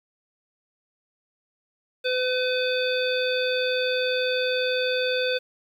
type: harmonic tone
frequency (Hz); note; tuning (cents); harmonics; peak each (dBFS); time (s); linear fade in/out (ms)
506; B4; +42; 1 / 3 / 5 / 7 / 9; -24 / -30 / -31 / -30 / -35; 2.04-5.39; 20
effects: 9-bit